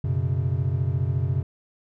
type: chord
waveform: triangle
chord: F# suspended fourth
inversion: none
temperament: equal with one note detuned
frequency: 92.5 / 123.47 / 137.63 Hz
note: F#2 / B2 / C#3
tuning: 0 / 0 / -12 cents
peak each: -24 dBFS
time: 0.04-1.43 s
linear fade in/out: 5 ms
effects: none